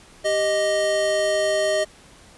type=tone pair together; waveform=square; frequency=392 / 622.3 Hz; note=G4 / D#5; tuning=0 / 0 cents; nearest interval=minor sixth; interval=800 cents; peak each=-28 / -20 dBFS; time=0.24-1.85 s; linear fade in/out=20 ms; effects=pink hiss -49 dBFS RMS until 2.37 s + resampled to 24000 Hz